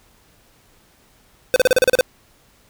square tone bursts, 510 Hz, C5, 44 cents flat, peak -11 dBFS, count 9, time 1.54-2.009 s, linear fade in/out 0 ms, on 21 ms, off 35 ms, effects pink hiss -55 dBFS RMS until 2.69 s

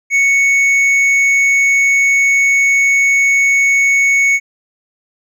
sine tone with hard clipping, 2217 Hz, C#7, in tune, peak -10 dBFS, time 0.1-4.4 s, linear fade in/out 50 ms, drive 5 dB, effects none

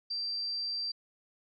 sine tone, 4699 Hz, D8, in tune, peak -32 dBFS, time 0.1-0.92 s, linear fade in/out 10 ms, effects none

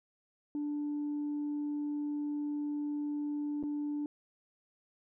sine tone with dropouts, 293.7 Hz, D4, in tune, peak -31 dBFS, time 0.55-4.06 s, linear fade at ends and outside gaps 1 ms, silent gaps 3.628-3.636 s, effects tanh soft clip ceiling -30 dBFS

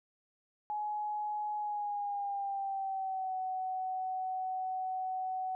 sine tone with pitch glide, 841 to 749.2 Hz, G#5 to F#5, +22 to +21 cents, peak -33 dBFS, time 0.7-5.55 s, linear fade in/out 0 ms, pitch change -201 cents, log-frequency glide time 1.57-3.37 s, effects none

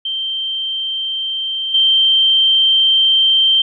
sine tone with level steps, 3136 Hz, G7, in tune, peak -18 / -9 dBFS, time 0.05-3.62 s, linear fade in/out 5 ms, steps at 1.74 s, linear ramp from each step 5 ms, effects none

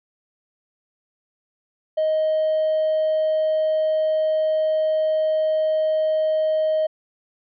triangle tone with hard clipping, 626 Hz, D#5, 10 cents sharp, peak -18 dBFS, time 1.97-6.87 s, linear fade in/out 10 ms, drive 4 dB, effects resampled to 11025 Hz

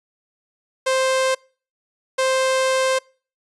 sawtooth tone bursts at uneven times, 524 Hz, C5, 2 cents sharp, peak -13 dBFS, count 2, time 0.86-1.35 / 2.18-2.99 s, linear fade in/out 10 ms, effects noise-tail reverb RT60 0.4 s tail -26 dB re dry + resampled to 24000 Hz

